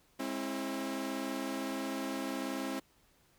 sawtooth chord, Ab augmented, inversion none, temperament equal with one note detuned, 207.7 / 268.2 / 329.6 Hz, Ab3 / C4 / E4, 0 / +43 / 0 cents, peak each -39 / -33 / -37 dBFS, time 0.19-2.8 s, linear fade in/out 10 ms, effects pink hiss -68 dBFS RMS until 3.38 s

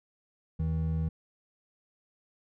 triangle tone pair together, 80.05 / 160.1 Hz, D#2 / D#3, +50 / +50 cents, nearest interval octave, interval 1200 cents, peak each -28 dBFS, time 0.59-1.09 s, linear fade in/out 10 ms, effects none

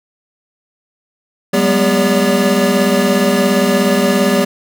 square tone cluster, 188.9 / 206 / 244.8 / 401.9 / 573 Hz, F#3 / G#3 / B3 / G4 / D5, +36 / -14 / -15 / +43 / -43 cents, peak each -18 dBFS, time 1.53-4.45 s, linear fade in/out 10 ms, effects none

